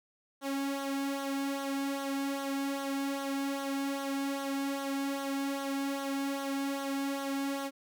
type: tone with flanger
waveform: sawtooth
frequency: 275.8 Hz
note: C#4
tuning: 9 cents flat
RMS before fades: -34 dBFS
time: 0.41-7.71 s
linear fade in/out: 50 ms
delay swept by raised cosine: 0.4 to 2.1 ms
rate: 2.5 Hz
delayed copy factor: -0.65
effects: none

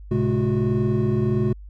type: tone cluster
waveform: triangle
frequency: 111.9 / 133.3 / 211.6 / 364.7 Hz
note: A2 / C3 / G#3 / F#4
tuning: +30 / +33 / +33 / -25 cents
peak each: -22 dBFS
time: 0.11-1.53 s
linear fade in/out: 5 ms
effects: added 50 Hz sine -37 dBFS peak until 1.69 s

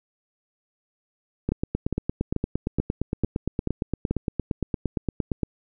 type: two click trains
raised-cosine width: 3 ms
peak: -11 / -11 dBFS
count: 35 / 7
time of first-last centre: 1.52-5.433 / 1.49-4.11 s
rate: 8.69 / 2.29 Hz
effects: none

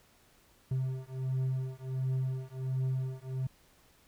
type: beating tone pair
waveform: triangle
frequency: 130 / 131.4 Hz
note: C3 / C3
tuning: -11 / +8 cents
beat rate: 1.4 Hz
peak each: -32 / -32 dBFS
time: 0.71-3.47 s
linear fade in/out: 5 ms
effects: pink hiss -64 dBFS RMS until 4.07 s

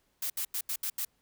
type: noise bursts at uneven times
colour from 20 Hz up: blue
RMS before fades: -33 dBFS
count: 6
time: 0.22-0.3 / 0.37-0.45 / 0.54-0.61 / 0.69-0.76 / 0.83-0.9 / 0.98-1.05 s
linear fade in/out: 5 ms
effects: pink hiss -73 dBFS RMS until 1.21 s

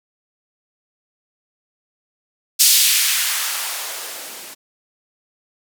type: noise with band-pass filter sweep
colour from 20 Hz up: violet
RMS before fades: -19 dBFS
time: 2.59-4.55 s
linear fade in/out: 20 ms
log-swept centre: 4400 to 220 Hz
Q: 1.1
effects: none

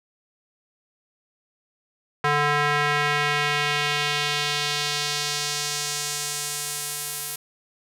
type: tone with band-pass filter sweep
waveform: square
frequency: 146.83 Hz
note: D3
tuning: in tune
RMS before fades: -25 dBFS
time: 2.24-7.36 s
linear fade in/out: 5 ms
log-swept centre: 1400 to 12000 Hz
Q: 1.2
effects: none

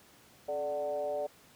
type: tone with frequency modulation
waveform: sine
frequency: 587.3 Hz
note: D5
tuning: in tune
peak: -31 dBFS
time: 0.48-1.27 s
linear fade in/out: 10 ms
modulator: 156 Hz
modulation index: 0.84
effects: pink hiss -59 dBFS RMS until 1.55 s + high-pass 100 Hz 12 dB/octave

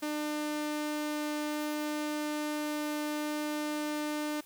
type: tone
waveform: sawtooth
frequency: 300.1 Hz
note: D4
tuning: 38 cents sharp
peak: -28 dBFS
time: 0.02-4.41 s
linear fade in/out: 10 ms
effects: white hiss -57 dBFS RMS until 4.45 s

